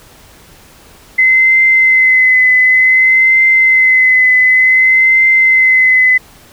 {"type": "tone with vibrato", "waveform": "sine", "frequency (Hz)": 2046, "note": "C7", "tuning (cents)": -39, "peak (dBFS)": -5, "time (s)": [1.18, 6.18], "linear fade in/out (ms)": 10, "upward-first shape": "triangle", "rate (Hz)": 0.55, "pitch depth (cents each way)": 28, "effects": ["pink hiss -41 dBFS RMS until 6.52 s"]}